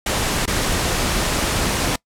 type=noise with dropouts; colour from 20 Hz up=pink; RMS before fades=-20 dBFS; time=0.06-1.96 s; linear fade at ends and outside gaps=5 ms; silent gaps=0.457-0.476 s; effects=noise-tail reverb RT60 0.1 s tail -24 dB re dry + low-pass 11000 Hz 12 dB/octave